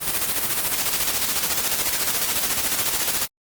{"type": "noise with tremolo", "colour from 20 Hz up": "white", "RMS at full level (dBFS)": -21, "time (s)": [0, 3.28], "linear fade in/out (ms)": 50, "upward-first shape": "square", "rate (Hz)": 14, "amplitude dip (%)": 45, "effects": ["Opus 32 kbps"]}